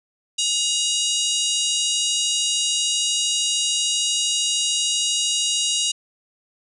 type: harmonic tone with a mistuned harmonic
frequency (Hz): 953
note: A#5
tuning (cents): +38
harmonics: 3 / 4 / 5 / 6 / 7 / 8 / 9 / 10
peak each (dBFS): -24 / -25 / -31 / -30 / -26 / -29 / -33 / -35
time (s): 0.38-5.92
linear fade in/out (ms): 10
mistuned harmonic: 10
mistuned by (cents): +41
effects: none